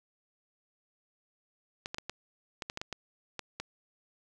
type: clicks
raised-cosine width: 0.2 ms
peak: -19 dBFS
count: 11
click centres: 1.859 / 1.945 / 1.984 / 2.096 / 2.622 / 2.699 / 2.774 / 2.815 / 2.927 / 3.393 / 3.6 s
effects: none